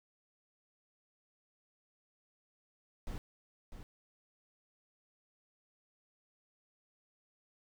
brown noise with echo, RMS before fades -40 dBFS, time 3.07-3.18 s, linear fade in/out 0 ms, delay 650 ms, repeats 1, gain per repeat -8 dB, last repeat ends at 3.83 s, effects none

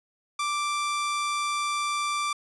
sawtooth tone, 1174.7 Hz, D6, in tune, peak -22 dBFS, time 0.39-2.33 s, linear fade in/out 5 ms, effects resampled to 24000 Hz

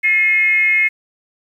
sine tone with frequency modulation, 2146 Hz, C7, 43 cents sharp, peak -11 dBFS, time 0.03-0.89 s, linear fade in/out 20 ms, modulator 387 Hz, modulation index 0.44, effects 8-bit

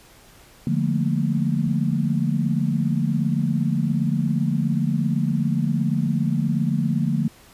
sine chord, Bb major seventh, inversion first, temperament equal with one note detuned, 146.83 / 174.61 / 215.8 / 233.1 Hz, D3 / F3 / A3 / Bb3, 0 / 0 / -33 / 0 cents, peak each -23 / -24 / -26 / -25 dBFS, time 0.67-7.28 s, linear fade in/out 2 ms, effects pink hiss -50 dBFS RMS until 7.53 s + resampled to 32000 Hz

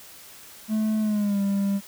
triangle tone with pitch glide, 216.6 to 198.62 Hz, A3 to G3, -27 to +23 cents, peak -19 dBFS, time 0.68-1.81 s, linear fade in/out 50 ms, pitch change -150 cents, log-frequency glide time 1-1.4 s, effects white hiss -46 dBFS RMS until 1.87 s

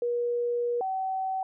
sine tone pair in turn, 479.6 / 761.3 Hz, A#4 / F#5, +49 / +49 cents, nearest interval minor sixth, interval 800 cents, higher second, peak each -25 / -27 dBFS, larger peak first, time 0.02-0.81 / 0.81-1.43 s, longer first, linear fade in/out 2 ms, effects none

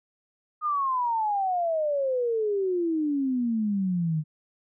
sine exponential sweep, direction down, 1244.5 to 150.6 Hz, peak -23 dBFS, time 0.61-4.24 s, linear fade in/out 50 ms, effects none

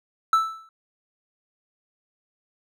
triangle tone with exponential decay, 1318.5 Hz, E6, in tune, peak -11 dBFS, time 0.33-0.69 s, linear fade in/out 2 ms, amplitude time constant 78 ms, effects none

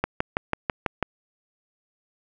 click train, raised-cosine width 0.5 ms, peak -7 dBFS, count 7, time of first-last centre 0.04-1.027 s, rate 6.08 Hz, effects none

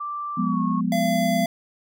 sine tone with pitch glide, 1174.7 to 1096 Hz, D6 to C#6, 0 to -20 cents, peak -27 dBFS, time 0-0.81 s, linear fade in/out 10 ms, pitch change -120 cents, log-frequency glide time 0.41-0.61 s
sine chord, F diminished, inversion none, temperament equal with one note detuned, 178.49 / 207.7 / 246.9 Hz, F3 / Ab3 / Cb4, +38 / 0 / 0 cents, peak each -25 dBFS, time 0.37-1.46 s, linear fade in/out 10 ms
square tone, 680 Hz, F5, 46 cents flat, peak -23 dBFS, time 0.92-1.46 s, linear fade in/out 2 ms
effects none

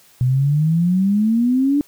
sine exponential sweep, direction up, 123.2 to 293.7 Hz, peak -13 dBFS, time 0.21-1.81 s, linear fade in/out 0 ms, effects white hiss -51 dBFS RMS until 1.87 s

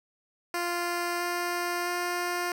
10% pulse tone with pitch steps, 348.2 / 350.4 / 352.7 Hz, F4 / F4 / F4, -5 / +6 / +17 cents, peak -20 dBFS, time 0.54-2.52 s, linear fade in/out 2 ms, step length 660 ms, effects none

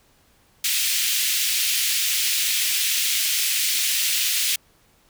pink high-pass noise, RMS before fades -22 dBFS, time 0.64-4.56 s, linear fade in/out 5 ms, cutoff 2400 Hz, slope 24 dB/octave, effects pink hiss -59 dBFS RMS until 5.09 s

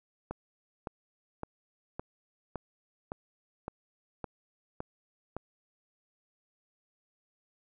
click train, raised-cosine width 1 ms, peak -22 dBFS, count 10, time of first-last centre 0.31-5.366 s, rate 1.78 Hz, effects none

